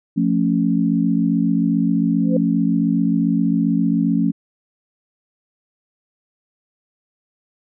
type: chord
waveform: sine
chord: F augmented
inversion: none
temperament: equal with one note detuned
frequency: 174.61 / 221.9 / 277.2 Hz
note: F3 / A3 / C#4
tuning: 0 / +15 / 0 cents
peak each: -19 dBFS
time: 0.16-4.32 s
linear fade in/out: 20 ms
type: tone with exponential growth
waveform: sine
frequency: 510 Hz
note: C5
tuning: 44 cents flat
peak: -15 dBFS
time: 2.2-2.37 s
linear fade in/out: 5 ms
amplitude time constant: 36 ms
effects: none